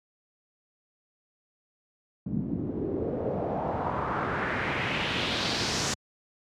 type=noise with low-pass filter sweep; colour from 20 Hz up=pink; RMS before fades=-29 dBFS; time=2.26-5.94 s; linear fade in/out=2 ms; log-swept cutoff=210 to 6600 Hz; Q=2.5; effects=high-pass 100 Hz 12 dB/octave